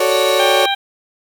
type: chord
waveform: 35% pulse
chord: D major seventh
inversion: first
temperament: equal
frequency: 370 / 440 / 554.4 / 587.3 Hz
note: F#4 / A4 / C#5 / D5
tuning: 0 / 0 / 0 / 0 cents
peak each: -18 / -19 / -14 / -18 dBFS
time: 0-0.66 s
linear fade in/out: 5 ms
type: tone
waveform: sine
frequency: 3849 Hz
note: B7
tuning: 45 cents flat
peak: -22 dBFS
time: 0.1-0.75 s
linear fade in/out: 20 ms
type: harmonic tone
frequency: 792 Hz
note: G5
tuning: 18 cents sharp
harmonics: 1 / 2 / 3 / 4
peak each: -18 / -23 / -24 / -22 dBFS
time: 0.39-0.75 s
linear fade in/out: 10 ms
effects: 7-bit